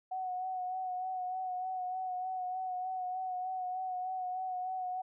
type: tone with vibrato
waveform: sine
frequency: 740 Hz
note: F#5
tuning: in tune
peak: -34 dBFS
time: 0.11-5.02 s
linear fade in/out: 10 ms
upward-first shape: sine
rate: 3.3 Hz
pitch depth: 28 cents each way
effects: none